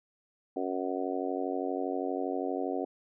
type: harmonic tone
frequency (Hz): 92.5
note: F#2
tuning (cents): 0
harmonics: 3 / 4 / 5 / 6 / 7 / 8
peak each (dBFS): -35 / -36 / -37 / -40 / -39 / -38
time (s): 0.56-2.85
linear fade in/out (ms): 5
effects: none